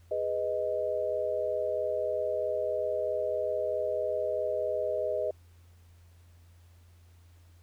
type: chord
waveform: sine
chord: G# minor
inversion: none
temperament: just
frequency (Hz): 415.3 / 498.4 / 623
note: G#4 / B4 / D#5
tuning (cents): 0 / +16 / +2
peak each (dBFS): -35 / -33 / -30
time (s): 0.11-5.31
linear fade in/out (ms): 5
effects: added 86 Hz sine -54 dBFS peak until 7.62 s + pink hiss -67 dBFS RMS until 7.62 s